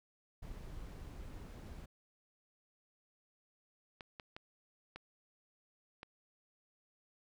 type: noise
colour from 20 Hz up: brown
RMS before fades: -48 dBFS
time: 0.42-1.86 s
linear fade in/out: 10 ms
type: clicks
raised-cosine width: 0.3 ms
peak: -31 dBFS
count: 5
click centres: 4.008 / 4.198 / 4.365 / 4.96 / 6.031 s
effects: none